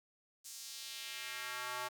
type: tone with high-pass filter sweep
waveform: square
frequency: 124.8 Hz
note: B2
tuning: 19 cents sharp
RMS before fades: -44 dBFS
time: 0.44-1.89 s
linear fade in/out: 20 ms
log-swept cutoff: 6900 to 880 Hz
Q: 1.4
effects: 10-bit